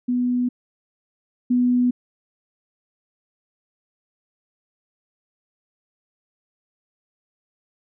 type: tone pair in turn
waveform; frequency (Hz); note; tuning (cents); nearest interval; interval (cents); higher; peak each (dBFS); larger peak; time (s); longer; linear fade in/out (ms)
sine; 246.9 / 246.9; B3 / B3; 0 / 0; unison; 0; neither; -18 / -15; second; 0.08-0.49 / 1.5-1.91; neither; 10
effects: none

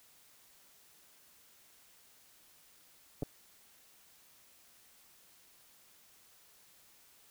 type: clicks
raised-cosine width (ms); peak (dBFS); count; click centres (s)
2; -23 / -24; 2; 3.224 / 3.231
effects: white hiss -63 dBFS RMS until 7.3 s

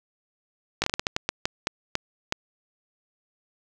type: slowing click train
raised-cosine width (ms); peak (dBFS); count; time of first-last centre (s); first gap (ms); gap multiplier
0.2; -6; 13; 0.82-2.324; 19; 1.31
effects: none

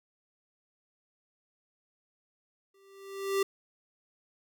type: tone with exponential growth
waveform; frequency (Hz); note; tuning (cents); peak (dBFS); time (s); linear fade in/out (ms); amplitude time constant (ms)
square; 392; G4; 0; -24; 2.74-3.43; 5; 150
effects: none

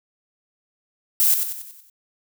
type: noise with echo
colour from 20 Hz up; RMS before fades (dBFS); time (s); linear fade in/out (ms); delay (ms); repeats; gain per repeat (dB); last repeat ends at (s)
violet; -17; 1.2-1.34; 0; 93; 6; -6; 1.898
effects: none

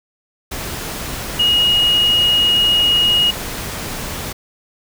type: tone in noise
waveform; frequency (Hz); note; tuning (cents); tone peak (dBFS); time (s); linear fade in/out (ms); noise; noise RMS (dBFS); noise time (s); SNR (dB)
sine; 2880; F#7; -47; -11; 1.39-3.31; 10; pink; -26; 0.51-4.33; +12
effects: none

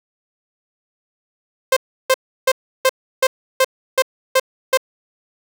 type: tone bursts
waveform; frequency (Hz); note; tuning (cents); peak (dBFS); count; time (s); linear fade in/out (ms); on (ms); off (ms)
sawtooth; 523.3; C5; 0; -7; 9; 1.72-4.774; 5; 46; 330
effects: none

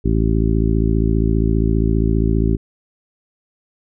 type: harmonic tone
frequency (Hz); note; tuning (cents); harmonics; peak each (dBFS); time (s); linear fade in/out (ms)
55; A1; 0; 1 / 2 / 3 / 4 / 5 / 6 / 7; -17 / -20 / -22 / -23 / -24 / -25 / -25; 0.04-2.57; 20
effects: none

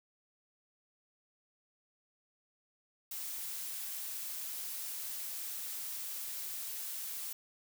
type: noise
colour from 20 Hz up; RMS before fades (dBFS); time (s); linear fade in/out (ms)
blue; -41; 3.11-7.33; 5
effects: none

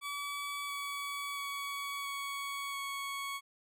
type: tone with pitch steps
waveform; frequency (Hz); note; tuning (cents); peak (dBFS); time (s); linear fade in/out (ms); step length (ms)
20% pulse; 1144 / 1135.4 / 1126.9 / 1118.5 / 1110.1; D6 / C#6 / C#6 / C#6 / C#6; -46 / +41 / +28 / +15 / +2; -32; 0.01-3.41; 50; 680
effects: none

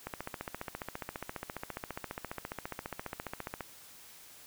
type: click train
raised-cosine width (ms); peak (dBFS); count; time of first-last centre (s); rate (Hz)
0.5; -22; 53; 0.07-3.607; 14.7
effects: white hiss -54 dBFS RMS until 4.46 s

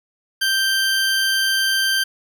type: tone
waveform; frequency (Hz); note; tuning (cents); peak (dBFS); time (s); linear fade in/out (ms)
20% pulse; 1568; G6; 0; -12; 0.41-2.04; 10
effects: none

